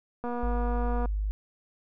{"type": "click train", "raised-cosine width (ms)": 1, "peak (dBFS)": -21, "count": 198, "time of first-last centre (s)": [0.24, 1.057], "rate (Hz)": 241}
{"type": "tone", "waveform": "sine", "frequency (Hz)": 50.9, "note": "G#1", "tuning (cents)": -34, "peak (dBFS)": -26, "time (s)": [0.43, 1.31], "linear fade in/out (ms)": 0}
{"effects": []}